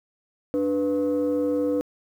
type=tone pair together; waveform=sine; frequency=293.7 / 493.9 Hz; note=D4 / B4; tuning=0 / 0 cents; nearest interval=major sixth; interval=900 cents; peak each=-22 dBFS; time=0.54-1.81 s; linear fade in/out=0 ms; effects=tanh soft clip ceiling -17 dBFS + 9-bit